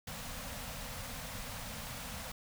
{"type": "band-stop noise", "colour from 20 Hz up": "pink", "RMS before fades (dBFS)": -43, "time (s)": [0.07, 2.32], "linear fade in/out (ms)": 5, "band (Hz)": [270, 470], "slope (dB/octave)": 96, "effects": []}